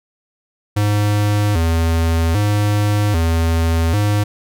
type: tone with vibrato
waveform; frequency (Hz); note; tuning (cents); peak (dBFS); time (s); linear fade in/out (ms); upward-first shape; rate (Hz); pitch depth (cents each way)
square; 92.5; F#2; 0; -14; 0.76-4.24; 10; square; 0.63; 200
effects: none